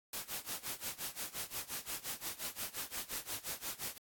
white noise with tremolo, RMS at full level -39 dBFS, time 0.13-3.98 s, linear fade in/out 2 ms, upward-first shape sine, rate 5.7 Hz, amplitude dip 90%, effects AAC 64 kbps

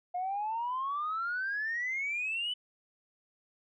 sine exponential sweep, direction up, 707 to 3016 Hz, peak -30 dBFS, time 0.14-2.54 s, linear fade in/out 10 ms, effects tanh soft clip ceiling -27 dBFS

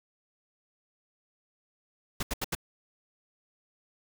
pink noise bursts, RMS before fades -31 dBFS, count 4, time 2.2-2.551 s, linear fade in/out 5 ms, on 30 ms, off 77 ms, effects none

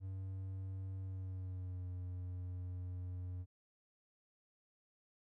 triangle tone with pitch glide, 95.2 to 90.53 Hz, F#2 to F#2, +50 to -37 cents, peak -39 dBFS, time 0-3.46 s, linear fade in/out 50 ms, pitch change -87 cents, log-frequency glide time 0.99-1.89 s, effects none

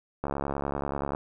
click train, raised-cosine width 1 ms, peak -16 dBFS, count 65, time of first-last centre 0.24-1.149 s, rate 70.4 Hz, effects none

